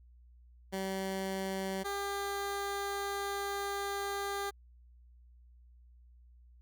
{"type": "tone pair in turn", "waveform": "15% pulse", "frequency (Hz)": [191.8, 399.9], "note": ["G3", "G4"], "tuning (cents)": [-37, 35], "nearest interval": "octave + minor second", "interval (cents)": 1272, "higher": "second", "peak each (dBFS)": -28, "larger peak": "neither", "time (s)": [[0.72, 1.84], [1.84, 4.51]], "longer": "second", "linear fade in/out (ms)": 20, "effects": ["added 60 Hz sine -56 dBFS peak until 6.61 s"]}